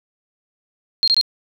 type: tone bursts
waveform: sine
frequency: 4214 Hz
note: C8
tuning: 12 cents sharp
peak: -12 dBFS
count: 3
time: 1.03-1.212 s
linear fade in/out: 0 ms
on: 46 ms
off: 22 ms
effects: none